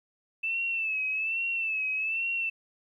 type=tone with vibrato; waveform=sine; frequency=2637 Hz; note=E7; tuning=in tune; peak=-27 dBFS; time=0.43-2.5 s; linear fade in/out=10 ms; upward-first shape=sine; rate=1.2 Hz; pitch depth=66 cents each way; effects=11-bit